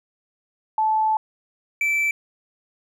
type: tone pair in turn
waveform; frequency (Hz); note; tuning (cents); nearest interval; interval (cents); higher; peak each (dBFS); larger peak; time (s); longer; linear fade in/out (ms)
sine / triangle; 871 / 2325; A5 / D7; -18 / -18; octave + perfect fourth; 1700; second; -17; neither; 0.78-1.17 / 1.81-2.11; first; 2
effects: none